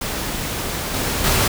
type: noise with level steps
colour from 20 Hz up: pink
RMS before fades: -25 / -22 / -17 dBFS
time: 0.01-1.48 s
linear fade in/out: 5 ms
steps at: 0.94 / 1.24 s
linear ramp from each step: 5 ms
effects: none